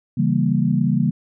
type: chord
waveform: sine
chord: C# diminished seventh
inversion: none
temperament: equal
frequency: 138.59 / 164.81 / 196 / 233.1 Hz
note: C#3 / E3 / G3 / Bb3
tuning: 0 / 0 / 0 / 0 cents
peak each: -21 dBFS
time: 0.17-1.11 s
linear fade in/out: 10 ms
effects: none